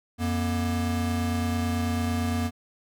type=tone pair together; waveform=square; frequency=89.02 / 238.1 Hz; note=F2 / A#3; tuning=+34 / +37 cents; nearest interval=octave + perfect fourth; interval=1703 cents; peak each=-28 dBFS; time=0.18-2.51 s; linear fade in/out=50 ms; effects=none